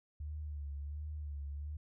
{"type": "tone with vibrato", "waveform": "sine", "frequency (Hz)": 73.42, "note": "D2", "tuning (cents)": 0, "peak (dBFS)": -39, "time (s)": [0.2, 1.77], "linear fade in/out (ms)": 5, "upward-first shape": "sine", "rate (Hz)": 1.4, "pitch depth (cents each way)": 61, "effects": []}